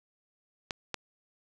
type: clicks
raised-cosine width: 0.2 ms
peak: -15 dBFS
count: 2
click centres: 0.708 / 0.943 s
effects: none